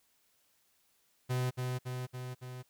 45% pulse tone with echo, 126.4 Hz, B2, 41 cents sharp, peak -30 dBFS, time 1.29-1.51 s, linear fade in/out 20 ms, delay 280 ms, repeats 4, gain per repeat -3 dB, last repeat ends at 2.63 s, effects white hiss -72 dBFS RMS until 2.69 s

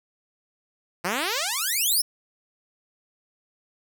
5% pulse exponential sweep, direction up, 164.81 to 5588 Hz, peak -13 dBFS, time 1.04-2.02 s, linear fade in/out 10 ms, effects none

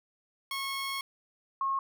15% pulse / sine tone pair in turn, 1092 / 1084.5 Hz, C#6 / C#6, -26 / -38 cents, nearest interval unison, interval 12 cents, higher first, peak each -26 / -27 dBFS, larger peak first, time 0.51-1.01 / 1.61-1.79 s, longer first, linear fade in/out 2 ms, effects none

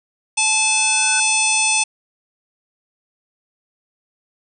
harmonic tone, 868 Hz, A5, 24 cents flat, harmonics 1 / 3 / 4 / 5 / 6 / 7 / 8 / 9 / 10, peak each -24 / -19 / -27 / -31 / -27 / -23 / -31 / -31 / -19 dBFS, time 0.37-1.84 s, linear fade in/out 10 ms
sine tone with exponential growth, 1501 Hz, F#6, 24 cents sharp, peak -22 dBFS, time 0.41-1.2 s, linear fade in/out 5 ms, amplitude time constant 170 ms
effects none

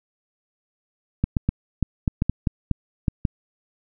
clicks, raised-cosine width 5 ms, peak -7 dBFS, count 11, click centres 1.24 / 1.368 / 1.49 / 1.827 / 2.078 / 2.221 / 2.296 / 2.472 / 2.713 / 3.082 / 3.252 s, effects none

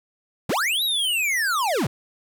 square linear two-way sweep, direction up then down, 87.31 to 3951 to 87.31 Hz, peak -21 dBFS, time 0.49-1.87 s, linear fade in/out 5 ms, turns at 0.83 s, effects 9-bit

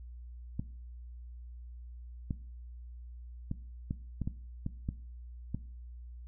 clicks, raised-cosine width 5 ms, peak -21 dBFS, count 9, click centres 0.595 / 2.308 / 3.514 / 3.909 / 4.217 / 4.275 / 4.664 / 4.889 / 5.546 s, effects noise-tail reverb RT60 0.5 s tail -18 dB re dry + added 60 Hz sine -44 dBFS peak until 6.27 s

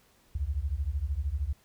sine beating tone pair, 64.7 / 77.7 Hz, C2 / D#2, -19 / -2 cents, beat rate 13 Hz, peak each -31 dBFS, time 0.35-1.53 s, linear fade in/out 5 ms, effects pink hiss -64 dBFS RMS until 1.64 s

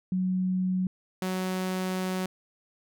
sine / sawtooth tone pair in turn, 185 / 185.81 Hz, F#3 / F#3, 0 / +8 cents, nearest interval unison, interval 8 cents, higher second, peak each -24 dBFS, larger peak neither, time 0.12-0.87 / 1.22-2.26 s, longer second, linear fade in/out 2 ms, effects none

